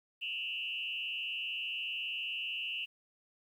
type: tone with frequency modulation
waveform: sine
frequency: 2794 Hz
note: F7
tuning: in tune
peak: -35 dBFS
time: 0.21-2.86 s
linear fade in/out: 20 ms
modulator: 133 Hz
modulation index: 1.4
effects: 11-bit